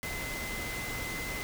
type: tone in noise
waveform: sine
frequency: 2048 Hz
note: C7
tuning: 38 cents flat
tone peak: -38 dBFS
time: 0.03-1.43 s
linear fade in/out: 0 ms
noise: pink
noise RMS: -38 dBFS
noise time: 0.03-1.43 s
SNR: -3 dB
effects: none